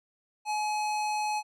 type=tone with low-pass filter; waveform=square; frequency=847 Hz; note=G#5; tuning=34 cents sharp; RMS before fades=-30 dBFS; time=0.45-1.43 s; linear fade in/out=50 ms; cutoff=8600 Hz; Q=0.8; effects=none